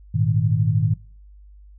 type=chord; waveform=sine; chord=Ab suspended second; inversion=none; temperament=equal; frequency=103.83 / 116.54 / 155.56 Hz; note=Ab2 / Bb2 / Eb3; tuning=0 / 0 / 0 cents; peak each=-21 dBFS; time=0.14-0.94 s; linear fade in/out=10 ms; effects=noise-tail reverb RT60 0.4 s tail -20 dB re dry + added 50 Hz sine -43 dBFS peak until 1.78 s